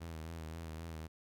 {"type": "tone with vibrato", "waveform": "sawtooth", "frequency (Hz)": 81.1, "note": "E2", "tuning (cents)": -28, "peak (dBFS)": -39, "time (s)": [0, 1.08], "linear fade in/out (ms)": 20, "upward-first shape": "sine", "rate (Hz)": 3.8, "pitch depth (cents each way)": 52, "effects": []}